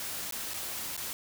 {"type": "noise with dropouts", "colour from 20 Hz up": "white", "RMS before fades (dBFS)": -37, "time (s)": [0, 1.13], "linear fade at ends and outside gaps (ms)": 1, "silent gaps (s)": [[0.31, 0.323], [0.536, 0.541], [0.966, 0.976]], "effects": []}